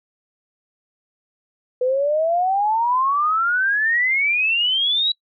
sine exponential sweep, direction up, 493.9 to 3927 Hz, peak -16 dBFS, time 1.81-5.12 s, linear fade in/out 5 ms, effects noise-tail reverb RT60 0.1 s tail -23 dB re dry

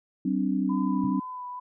sine chord, G suspended fourth, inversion none, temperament equal with one note detuned, 191.52 / 261.6 / 293.7 Hz, G3 / C4 / D4, -40 / 0 / 0 cents, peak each -27 / -27 / -29 dBFS, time 0.25-1.2 s, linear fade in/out 5 ms
sine tone with vibrato, 1000 Hz, B5, 21 cents sharp, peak -34 dBFS, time 0.69-1.6 s, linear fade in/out 10 ms, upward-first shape sine, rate 2.2 Hz, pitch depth 20 cents each way
sine tone with exponential decay, 134.2 Hz, C3, 44 cents sharp, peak -30 dBFS, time 1.04-1.18 s, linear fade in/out 0 ms, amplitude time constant 30 ms
effects none

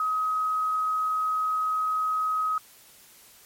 sine tone, 1266 Hz, D#6, 30 cents sharp, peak -23 dBFS, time 0-2.58 s, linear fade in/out 2 ms, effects white hiss -53 dBFS RMS until 3.45 s + MP3 64 kbps

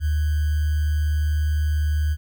sine tone with sample-and-hold, 75.7 Hz, D#2, 47 cents flat, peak -18 dBFS, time 0-2.17 s, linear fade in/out 50 ms, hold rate 1575 Hz, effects none

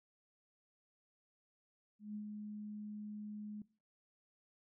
sine tone with ADSR envelope, 210 Hz, G#3, 19 cents sharp, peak -40 dBFS, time 1.99-3.62 s, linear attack 160 ms, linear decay 90 ms, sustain -3 dB, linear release 3 ms, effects noise-tail reverb RT60 0.4 s tail -21 dB re dry

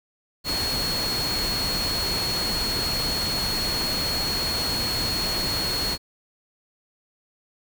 sine tone in noise, 4326 Hz, C#8, 43 cents flat, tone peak -25 dBFS, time 0.44-5.98 s, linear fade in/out 50 ms, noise pink, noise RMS -29 dBFS, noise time 0.44-5.98 s, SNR +1 dB, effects none

